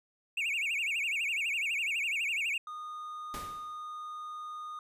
triangle tone with vibrato, 2488 Hz, D#7, 1 cent flat, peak -28 dBFS, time 0.37-2.58 s, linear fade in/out 5 ms, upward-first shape sine, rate 12 Hz, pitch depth 220 cents each way
triangle tone, 1229 Hz, D#6, 22 cents flat, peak -37 dBFS, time 2.67-4.79 s, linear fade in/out 2 ms
pink noise with exponential decay, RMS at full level -40 dBFS, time 3.34-3.85 s, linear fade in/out 0 ms, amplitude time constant 110 ms
effects resampled to 32000 Hz

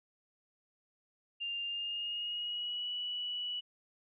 sine tone with pitch glide, 2798 to 2946 Hz, F7 to F#7, +3 to -8 cents, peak -35 dBFS, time 1.4-3.61 s, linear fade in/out 20 ms, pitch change +89 cents, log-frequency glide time 1.65-2.9 s, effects none

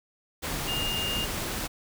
sine tone in noise, 2825 Hz, F7, 19 cents sharp, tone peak -29 dBFS, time 0.67-1.26 s, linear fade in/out 20 ms, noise pink, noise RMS -32 dBFS, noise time 0.42-1.68 s, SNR 0 dB, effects none

